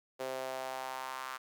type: tone with high-pass filter sweep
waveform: sawtooth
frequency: 130.9 Hz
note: C3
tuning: 1 cent sharp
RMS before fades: -40 dBFS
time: 0.19-1.38 s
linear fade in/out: 20 ms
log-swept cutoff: 490 to 1200 Hz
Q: 2.9
effects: none